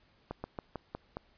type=slowing click train; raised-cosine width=1 ms; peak=-23 dBFS; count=6; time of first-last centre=0.31-1.169 s; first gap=130 ms; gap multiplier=1.14; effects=pink hiss -67 dBFS RMS until 1.37 s + resampled to 11025 Hz